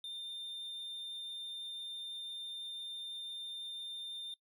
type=tone; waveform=triangle; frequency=3606 Hz; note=A7; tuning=42 cents sharp; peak=-40 dBFS; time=0.04-4.34 s; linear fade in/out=2 ms; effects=noise-tail reverb RT60 0.1 s tail -19 dB re dry